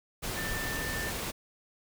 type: tone in noise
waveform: sine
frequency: 1784 Hz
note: A6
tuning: 23 cents sharp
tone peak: -36 dBFS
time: 0.36-1.11 s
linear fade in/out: 20 ms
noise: pink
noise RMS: -35 dBFS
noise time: 0.22-1.32 s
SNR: -4 dB
effects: none